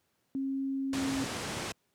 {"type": "tone", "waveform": "sine", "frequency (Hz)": 270.2, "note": "C#4", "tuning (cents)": -44, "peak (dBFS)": -30, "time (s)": [0.35, 1.24], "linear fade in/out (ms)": 0}
{"type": "low-pass noise", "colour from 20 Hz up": "pink", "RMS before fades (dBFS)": -36, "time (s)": [0.93, 1.72], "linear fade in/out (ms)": 2, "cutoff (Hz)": 9100, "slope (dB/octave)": 24}
{"effects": ["pink hiss -75 dBFS RMS until 1.94 s", "high-pass 100 Hz 12 dB/octave"]}